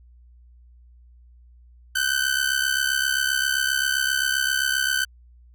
sawtooth ring-modulated tone, 1524 Hz, G6, 49 cents flat, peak -14 dBFS, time 1.95-5.05 s, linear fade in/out 10 ms, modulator 33.8 Hz, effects added 60 Hz sine -48 dBFS peak until 5.54 s

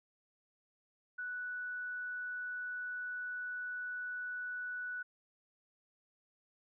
sine tone, 1480 Hz, F#6, in tune, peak -38 dBFS, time 1.18-5.03 s, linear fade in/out 10 ms, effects none

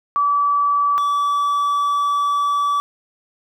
sine / triangle tone pair in turn, 1151 / 1151 Hz, D6 / D6, -35 / -35 cents, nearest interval unison, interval 0 cents, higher neither, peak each -14 dBFS, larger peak neither, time 0.16-0.98 / 0.98-2.8 s, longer second, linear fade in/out 0 ms, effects none

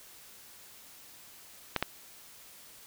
clicks, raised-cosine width 0.3 ms, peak -11 dBFS, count 2, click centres 1.763 / 1.826 s, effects white hiss -53 dBFS RMS until 2.86 s

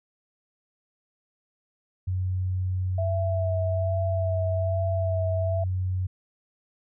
sine tone, 92.5 Hz, F#2, in tune, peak -24 dBFS, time 2.07-6.07 s, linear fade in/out 10 ms
sine tone with vibrato, 659.3 Hz, E5, in tune, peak -27 dBFS, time 2.98-5.64 s, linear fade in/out 5 ms, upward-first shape sine, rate 1.2 Hz, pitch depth 26 cents each way
effects none

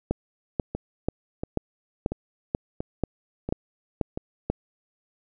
two click trains, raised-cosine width 2 ms, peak -16 / -10 dBFS, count 6 / 10, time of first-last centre 0.75-4.175 / 0.11-4.5 s, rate 1.46 / 2.05 Hz, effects none

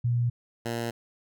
sine / 10% pulse tone pair in turn, 120 / 116.92 Hz, B2 / A#2, -49 / +6 cents, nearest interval unison, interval 45 cents, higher first, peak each -22 / -21 dBFS, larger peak second, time 0.04-0.3 / 0.65-0.91 s, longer neither, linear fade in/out 10 ms, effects none

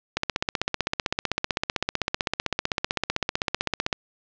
click train, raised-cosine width 0.2 ms, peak -5 dBFS, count 60, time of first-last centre 0.17-3.928 s, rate 15.7 Hz, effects low-pass 5000 Hz 12 dB/octave

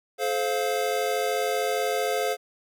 square chord, F major, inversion first, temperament equal with one note detuned, 430.2 / 523.3 / 698.5 Hz, A4 / C5 / F5, -39 / 0 / 0 cents, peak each -29 dBFS, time 0.18-2.37 s, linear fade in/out 50 ms, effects none

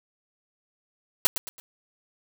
white noise with echo, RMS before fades -19 dBFS, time 1.25-1.27 s, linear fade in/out 0 ms, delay 110 ms, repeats 3, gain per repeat -9 dB, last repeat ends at 1.6 s, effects none

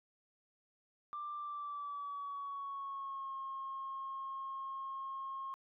sine tone with pitch glide, 1182 to 1077.7 Hz, D6 to C#6, +11 to -49 cents, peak -39 dBFS, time 1.13-5.54 s, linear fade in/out 0 ms, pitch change -160 cents, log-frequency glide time 1.35-3.35 s, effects tanh soft clip ceiling -35 dBFS

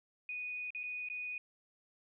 sine tone with dropouts, 2478 Hz, D#7, 8 cents flat, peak -38 dBFS, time 0.29-1.38 s, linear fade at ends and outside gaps 2 ms, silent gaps 0.705-0.748 / 0.833-0.837 / 1.087-1.099 s, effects none

